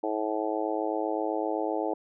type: harmonic tone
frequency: 107.8 Hz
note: A2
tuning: 35 cents flat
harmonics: 3 / 4 / 5 / 6 / 7 / 8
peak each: -32 / -33 / -34 / -35 / -35 / -36 dBFS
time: 0.03-1.94 s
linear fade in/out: 5 ms
effects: none